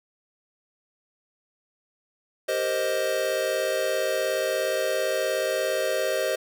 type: chord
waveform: square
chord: C minor seventh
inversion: second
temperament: equal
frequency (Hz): 392 / 466.2 / 523.3 / 622.3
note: G4 / Bb4 / C5 / Eb5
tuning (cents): 0 / 0 / 0 / 0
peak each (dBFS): -33 / -34 / -28 / -28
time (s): 2.48-6.36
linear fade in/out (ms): 10
effects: none